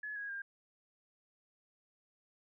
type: tone with pitch steps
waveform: sine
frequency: 1703 / 1651.7 / 1601.9 Hz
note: G#6 / G#6 / G6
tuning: +43 / -10 / +37 cents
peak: -39 dBFS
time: 0.03-0.42 s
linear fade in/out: 5 ms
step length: 130 ms
effects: none